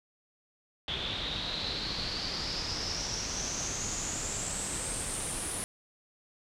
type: noise with low-pass filter sweep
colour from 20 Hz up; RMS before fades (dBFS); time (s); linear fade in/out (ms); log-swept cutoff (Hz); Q
pink; -35; 0.88-5.64; 0; 3400 to 10000; 8.1
effects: none